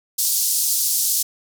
white band-pass noise, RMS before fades -20 dBFS, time 0.18-1.23 s, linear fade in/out 10 ms, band 4700 to 15000 Hz, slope 24 dB/octave, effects none

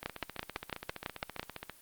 two click trains, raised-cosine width 0.3 ms, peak -17 / -23 dBFS, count 9 / 26, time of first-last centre 0.06-1.396 / 0.03-1.697 s, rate 5.99 / 15 Hz, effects white hiss -58 dBFS RMS until 1.81 s + Opus 32 kbps

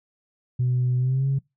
sine tone with pitch glide, 125.2 to 136.53 Hz, B2 to C#3, +24 to -26 cents, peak -18 dBFS, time 0.59-1.39 s, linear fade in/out 10 ms, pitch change +150 cents, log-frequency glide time 0.98-1.27 s, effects noise-tail reverb RT60 0.2 s tail -24 dB re dry + tanh soft clip ceiling -16 dBFS

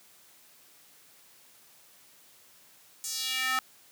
square tone with high-pass filter sweep, 259.1 Hz, C4, 17 cents flat, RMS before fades -31 dBFS, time 3.04-3.59 s, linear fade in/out 0 ms, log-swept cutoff 7300 to 1200 Hz, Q 2.1, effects white hiss -58 dBFS RMS until 3.91 s + high-pass 100 Hz 12 dB/octave

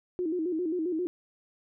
sine tone with vibrato, 338.1 Hz, E4, 44 cents sharp, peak -27 dBFS, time 0.19-1.07 s, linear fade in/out 0 ms, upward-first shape square, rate 7.5 Hz, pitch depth 110 cents each way, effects none

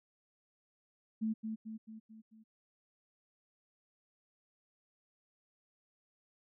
sine tone with echo, 220 Hz, A3, in tune, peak -31 dBFS, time 1.21-1.34 s, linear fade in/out 20 ms, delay 220 ms, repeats 5, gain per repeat -5 dB, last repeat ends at 2.44 s, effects none

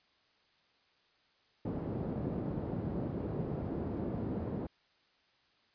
pink band-pass noise, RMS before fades -37 dBFS, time 1.65-4.67 s, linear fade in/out 5 ms, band 110 to 410 Hz, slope 12 dB/octave, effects white hiss -70 dBFS RMS until 5.74 s + resampled to 11025 Hz

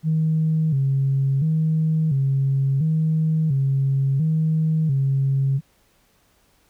sine tone with vibrato, 146.83 Hz, D3, in tune, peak -16 dBFS, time 0.03-5.61 s, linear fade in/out 50 ms, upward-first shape square, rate 0.72 Hz, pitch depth 130 cents each way, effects tanh soft clip ceiling -12 dBFS + pink hiss -61 dBFS RMS until 6.69 s

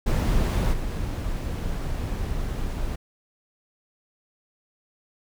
brown noise with level steps, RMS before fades -21 / -28 dBFS, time 0.06-2.96 s, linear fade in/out 10 ms, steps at 0.72 s, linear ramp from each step 20 ms, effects none

